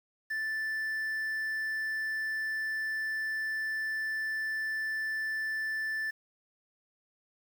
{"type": "tone with quantisation", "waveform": "triangle", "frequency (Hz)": 1760, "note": "A6", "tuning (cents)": 0, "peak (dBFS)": -29, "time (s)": [0.3, 6.11], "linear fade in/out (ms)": 10, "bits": 9, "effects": []}